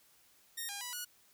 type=tone with pitch steps; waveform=5% pulse; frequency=1849 / 807 / 982 / 1456 Hz; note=A#6 / G#5 / B5 / F#6; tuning=-15 / -50 / -10 / -28 cents; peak=-28 dBFS; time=0.57-1.05 s; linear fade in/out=10 ms; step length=120 ms; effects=white hiss -66 dBFS RMS until 1.33 s